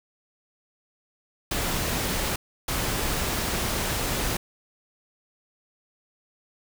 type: noise bursts at uneven times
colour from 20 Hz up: pink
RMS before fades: -27 dBFS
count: 2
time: 1.51-2.36 / 2.68-4.37 s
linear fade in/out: 5 ms
effects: none